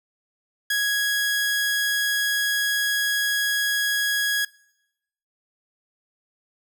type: tone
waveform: sawtooth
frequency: 1661.2 Hz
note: G#6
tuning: in tune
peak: -17 dBFS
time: 0.7-4.45 s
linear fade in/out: 5 ms
effects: noise-tail reverb RT60 0.9 s tail -24 dB re dry